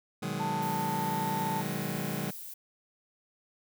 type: chord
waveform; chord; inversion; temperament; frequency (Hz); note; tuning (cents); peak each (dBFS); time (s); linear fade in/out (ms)
sawtooth; G# minor seventh; first; just; 124.59 / 155.74 / 186.89 / 207.7; B2 / D#3 / F#3 / G#3; +16 / +2 / +18 / 0; -37 / -32 / -33 / -33; 0.22-2.31; 10
type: tone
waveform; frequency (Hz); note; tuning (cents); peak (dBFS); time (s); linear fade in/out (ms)
sine; 887; A5; +14; -31; 0.39-1.62; 20
type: noise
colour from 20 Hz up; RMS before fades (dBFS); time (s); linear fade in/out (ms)
violet; -43; 0.62-2.54; 5
effects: none